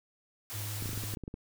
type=noise; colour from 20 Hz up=white; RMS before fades=-41 dBFS; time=0.5-1.15 s; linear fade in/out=0 ms
type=tone with vibrato; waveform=triangle; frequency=103.83 Hz; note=G#2; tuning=in tune; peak=-35 dBFS; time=0.53-1.15 s; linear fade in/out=20 ms; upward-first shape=triangle; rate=17 Hz; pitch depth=63 cents each way
type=clicks; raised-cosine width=3 ms; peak=-27 dBFS; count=11; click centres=0.824 / 0.858 / 0.892 / 0.932 / 0.976 / 1.037 / 1.138 / 1.172 / 1.237 / 1.279 / 1.341 s
effects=none